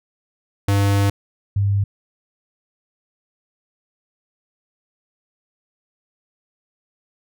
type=tone pair in turn; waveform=square / sine; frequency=100 / 100 Hz; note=G2 / G2; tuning=+35 / +35 cents; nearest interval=unison; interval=0 cents; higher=neither; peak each=-15 dBFS; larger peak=neither; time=0.68-1.1 / 1.56-1.84 s; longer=first; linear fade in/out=5 ms; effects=none